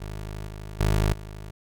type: tone with level steps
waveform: 20% pulse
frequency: 52 Hz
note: G#1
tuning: 3 cents sharp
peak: -28 / -31 / -15 / -32 dBFS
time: 0-1.51 s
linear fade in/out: 10 ms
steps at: 0.47 / 0.8 / 1.13 s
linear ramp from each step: 5 ms
effects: none